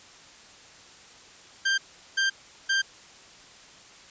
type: tone bursts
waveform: sawtooth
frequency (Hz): 1581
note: G6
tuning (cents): +14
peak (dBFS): -18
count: 3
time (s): 1.65-2.82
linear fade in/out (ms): 10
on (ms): 130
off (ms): 390
effects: white hiss -50 dBFS RMS until 4.1 s + resampled to 16000 Hz